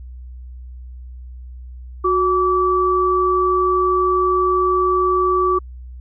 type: tone pair together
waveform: sine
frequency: 366.4 / 1153.9 Hz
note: F#4 / D6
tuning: -17 / -31 cents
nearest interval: octave + minor sixth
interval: 1986 cents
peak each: -17 / -16 dBFS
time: 2.04-5.59 s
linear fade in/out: 10 ms
effects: added 62 Hz sine -32 dBFS peak until 6 s